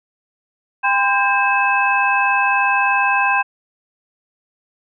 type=tone cluster; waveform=sine; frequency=800 / 1023 / 1593 / 2595 Hz; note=G5 / C6 / G6 / E7; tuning=+35 / -39 / +27 / -28 cents; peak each=-19 dBFS; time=0.83-3.43 s; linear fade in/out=20 ms; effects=none